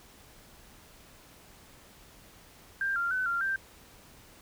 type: tone with pitch steps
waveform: sine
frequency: 1588 / 1389 / 1511 / 1386 / 1572 Hz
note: G6 / F6 / F#6 / F6 / G6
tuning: +22 / -10 / +36 / -14 / +4 cents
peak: -27 dBFS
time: 2.81-3.56 s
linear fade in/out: 2 ms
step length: 150 ms
effects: pink hiss -55 dBFS RMS until 4.41 s